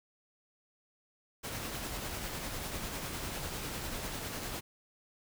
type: noise with tremolo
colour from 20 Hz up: pink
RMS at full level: -38 dBFS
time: 1.43-4.61 s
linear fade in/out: 20 ms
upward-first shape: sine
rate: 10 Hz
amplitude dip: 30%
effects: none